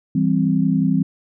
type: chord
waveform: sine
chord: C major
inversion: first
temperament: equal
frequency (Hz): 164.81 / 196 / 261.6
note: E3 / G3 / C4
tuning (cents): 0 / 0 / 0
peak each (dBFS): -19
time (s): 0.15-1.03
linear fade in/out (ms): 5
effects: none